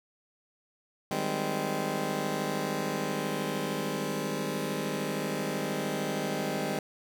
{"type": "chord", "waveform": "15% pulse", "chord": "Ab major seventh", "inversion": "second", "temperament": "just", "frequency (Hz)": [155.74, 194.67, 207.7, 259.6], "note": ["Eb3", "G3", "Ab3", "C4"], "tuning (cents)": [2, -12, 0, -13], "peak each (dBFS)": -29, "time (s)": [1.11, 6.79], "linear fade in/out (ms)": 2, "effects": []}